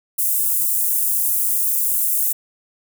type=high-pass noise; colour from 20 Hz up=white; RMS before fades=-19 dBFS; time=0.18-2.33 s; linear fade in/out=10 ms; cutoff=9000 Hz; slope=24 dB/octave; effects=none